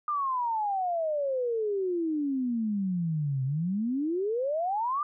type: exponential two-way sweep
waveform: sine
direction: down then up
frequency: 1218 to 128.9 to 1218 Hz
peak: -26 dBFS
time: 0.08-5.03 s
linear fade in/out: 2 ms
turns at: 3.44 s
effects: none